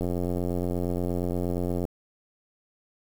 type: click train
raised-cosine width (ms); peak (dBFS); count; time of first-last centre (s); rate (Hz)
2; -16; 164; 0.01-1.852; 88.5
effects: 7-bit